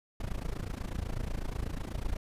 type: noise with amplitude modulation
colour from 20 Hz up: brown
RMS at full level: -31 dBFS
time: 0.2-2.17 s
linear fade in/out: 5 ms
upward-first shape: sine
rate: 28.1 Hz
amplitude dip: 90%
effects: resampled to 32000 Hz